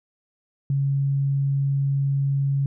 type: tone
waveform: sine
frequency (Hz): 138.59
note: C#3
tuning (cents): 0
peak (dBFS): -19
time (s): 0.7-2.66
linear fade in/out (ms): 2
effects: none